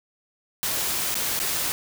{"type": "noise with dropouts", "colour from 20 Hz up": "white", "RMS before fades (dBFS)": -26, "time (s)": [0.63, 1.72], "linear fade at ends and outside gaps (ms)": 0, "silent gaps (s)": [[1.143, 1.153], [1.391, 1.4]], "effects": []}